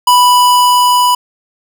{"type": "tone with level ramp", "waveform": "square", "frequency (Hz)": 987.8, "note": "B5", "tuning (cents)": 0, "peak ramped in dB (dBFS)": [-5, -8], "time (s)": [0.07, 1.15], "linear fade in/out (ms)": 5, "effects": []}